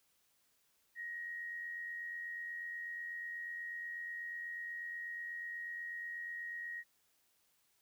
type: tone with amplitude modulation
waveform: sine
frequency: 1886 Hz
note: A#6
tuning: 20 cents sharp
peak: -39 dBFS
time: 0.95-6.84 s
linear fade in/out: 50 ms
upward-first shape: sine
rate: 88.2 Hz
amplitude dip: 40%
effects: white hiss -75 dBFS RMS until 7.81 s